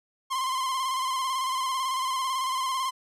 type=tone with vibrato; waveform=45% pulse; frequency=1046.5 Hz; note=C6; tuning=in tune; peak=-26 dBFS; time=0.3-2.91 s; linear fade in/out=20 ms; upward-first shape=square; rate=18 Hz; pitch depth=38 cents each way; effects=low-pass 12000 Hz 12 dB/octave